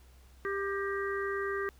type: harmonic tone with a mistuned harmonic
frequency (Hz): 395.9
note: G4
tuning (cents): +17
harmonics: 1 / 3 / 4 / 5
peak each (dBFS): -33 / -38 / -39 / -40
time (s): 0.45-1.69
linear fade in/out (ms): 0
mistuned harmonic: 5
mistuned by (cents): -71
effects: added 64 Hz sine -55 dBFS peak until 1.79 s + pink hiss -64 dBFS RMS until 1.79 s